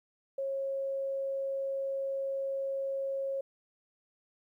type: tone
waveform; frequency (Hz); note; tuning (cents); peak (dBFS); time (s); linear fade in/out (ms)
sine; 544; C#5; -33; -31; 0.38-3.41; 5
effects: 12-bit